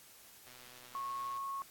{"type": "click train", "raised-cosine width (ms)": 0.2, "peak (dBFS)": -38, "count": 113, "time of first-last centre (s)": [0.47, 1.373], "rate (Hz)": 124}
{"type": "tone", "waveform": "sine", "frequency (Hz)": 1097, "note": "C#6", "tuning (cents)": -18, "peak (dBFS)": -37, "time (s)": [0.95, 1.62], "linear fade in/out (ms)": 0}
{"effects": ["white hiss -58 dBFS RMS until 1.7 s", "AAC 64 kbps"]}